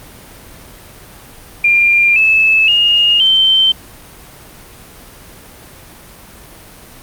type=tone with pitch steps; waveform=sine; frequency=2394 / 2611 / 2847 / 3105 Hz; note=D7 / E7 / F7 / G7; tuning=+33 / -17 / +33 / -17 cents; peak=-7 dBFS; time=1.64-3.72 s; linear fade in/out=5 ms; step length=520 ms; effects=pink hiss -37 dBFS RMS until 7.02 s + Opus 32 kbps